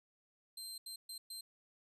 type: tone bursts at uneven times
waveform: 25% pulse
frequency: 4142 Hz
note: C8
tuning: 18 cents flat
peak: -40 dBFS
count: 4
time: 0.57-0.78 / 0.86-0.96 / 1.09-1.18 / 1.3-1.41 s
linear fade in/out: 5 ms
effects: none